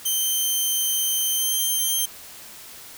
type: tone with pitch glide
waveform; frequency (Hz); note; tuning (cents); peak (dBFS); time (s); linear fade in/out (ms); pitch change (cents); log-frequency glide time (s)
5% pulse; 3111 to 3149; G7 to G7; -14 to +7; -13; 0.05-2.06; 10; +21; 1.37-1.54
effects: white hiss -42 dBFS RMS until 2.97 s